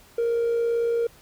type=tone with amplitude modulation; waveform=triangle; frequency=466.8 Hz; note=A#4; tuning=2 cents sharp; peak=-16 dBFS; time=0.18-1.07 s; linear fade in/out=5 ms; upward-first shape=sine; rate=58.1 Hz; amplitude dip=35%; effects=tanh soft clip ceiling -16 dBFS + pink hiss -53 dBFS RMS until 1.21 s